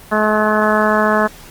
harmonic tone, 213.7 Hz, G#3, 50 cents sharp, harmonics 1 / 2 / 3 / 4 / 5 / 6 / 7 / 8, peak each -18 / -20 / -17 / -22 / -19 / -21 / -22 / -21 dBFS, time 0.11-1.28 s, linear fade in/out 20 ms, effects pink hiss -39 dBFS RMS until 1.5 s + Opus 24 kbps

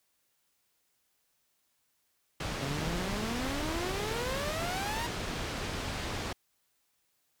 pink low-pass noise, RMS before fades -36 dBFS, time 2.4-6.33 s, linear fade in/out 5 ms, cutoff 5600 Hz, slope 12 dB/octave
sawtooth exponential sweep, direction up, 132.9 to 968 Hz, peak -31 dBFS, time 2.62-5.07 s, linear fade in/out 5 ms
effects white hiss -75 dBFS RMS until 7.4 s

